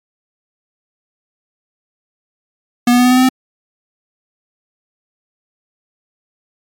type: tone with pitch steps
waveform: square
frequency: 242.2 / 244.9 / 247.6 / 250.3 / 253.1 / 255.9 / 258.7 Hz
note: B3 / B3 / B3 / B3 / B3 / C4 / C4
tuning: -34 / -14 / +5 / +23 / +43 / -38 / -19 cents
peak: -8 dBFS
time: 2.87-3.29 s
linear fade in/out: 5 ms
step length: 60 ms
effects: MP3 96 kbps